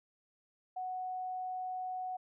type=tone; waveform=sine; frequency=740 Hz; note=F#5; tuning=in tune; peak=-36 dBFS; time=0.76-2.17 s; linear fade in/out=10 ms; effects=none